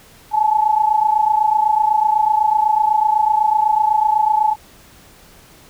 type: tone pair together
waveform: sine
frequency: 852 / 880 Hz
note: G#5 / A5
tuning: +44 / 0 cents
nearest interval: minor second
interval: 56 cents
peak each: -14 / -17 dBFS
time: 0.31-4.56 s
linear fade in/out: 50 ms
effects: pink hiss -46 dBFS RMS until 5.69 s